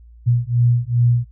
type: beating tone pair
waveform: sine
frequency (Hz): 119.1 / 121.6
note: A#2 / B2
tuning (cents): +38 / -26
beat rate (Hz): 2.5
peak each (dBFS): -17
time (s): 0.26-1.25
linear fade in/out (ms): 20
effects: noise-tail reverb RT60 0.1 s tail -19 dB re dry + added 58 Hz sine -41 dBFS peak until 1.31 s